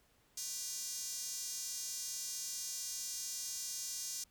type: tone with high-pass filter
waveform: square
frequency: 217.8 Hz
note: A3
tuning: 17 cents flat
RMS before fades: -42 dBFS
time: 0.37-4.24 s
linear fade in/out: 5 ms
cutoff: 6200 Hz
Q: 2.5
effects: pink hiss -71 dBFS RMS until 4.3 s